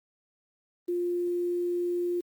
sine tone with quantisation, 351.5 Hz, F4, 11 cents sharp, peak -26 dBFS, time 0.88-2.21 s, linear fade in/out 10 ms, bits 9, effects Opus 24 kbps

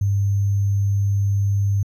sine tone with sample-and-hold, 99.9 Hz, G2, 33 cents sharp, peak -16 dBFS, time 0.01-1.83 s, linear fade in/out 5 ms, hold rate 6300 Hz, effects resampled to 32000 Hz

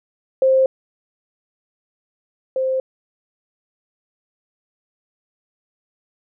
sine tone pair in turn, 527 / 523.4 Hz, C5 / C5, +12 / 0 cents, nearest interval unison, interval 12 cents, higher first, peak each -11 / -17 dBFS, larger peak first, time 0.42-0.66 / 2.56-2.8 s, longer neither, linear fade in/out 2 ms, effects none

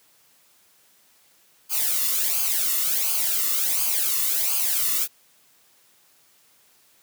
blue noise with flanger, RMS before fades -23 dBFS, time 1.69-5.08 s, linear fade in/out 50 ms, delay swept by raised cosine 0.53 to 1.28 ms, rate 1.4 Hz, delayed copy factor -0.75, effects white hiss -59 dBFS RMS until 7.02 s + high-pass 100 Hz 12 dB/octave

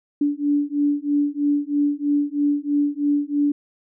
sine beating tone pair, 288.2 / 291.3 Hz, D4 / D4, -33 / -14 cents, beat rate 3.1 Hz, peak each -21 dBFS, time 0.21-3.52 s, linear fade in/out 5 ms, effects none

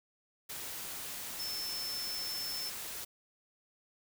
sine tone in noise, 5300 Hz, E8, 9 cents sharp, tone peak -37 dBFS, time 1.39-2.7 s, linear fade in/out 10 ms, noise white, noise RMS -42 dBFS, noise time 0.49-3.05 s, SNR +2 dB, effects none

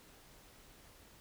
silence, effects pink hiss -60 dBFS RMS until 1.2 s

